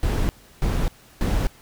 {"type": "noise bursts", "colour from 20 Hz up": "brown", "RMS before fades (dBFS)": -21, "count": 3, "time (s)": [0.03, 1.47], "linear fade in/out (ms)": 0, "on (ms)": 260, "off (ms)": 330, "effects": ["pink hiss -51 dBFS RMS until 1.61 s"]}